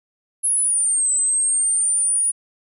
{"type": "linear two-way sweep", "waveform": "sine", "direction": "down then up", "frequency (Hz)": [10700, 8020, 9700], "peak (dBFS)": -16, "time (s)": [0.43, 2.32], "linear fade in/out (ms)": 20, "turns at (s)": 1.12, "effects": []}